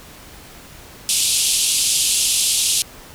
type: band-pass noise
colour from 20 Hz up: white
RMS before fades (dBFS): -18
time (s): 1.09-2.82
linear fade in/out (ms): 0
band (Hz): 2700 to 11000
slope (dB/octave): 48
effects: pink hiss -41 dBFS RMS until 3.14 s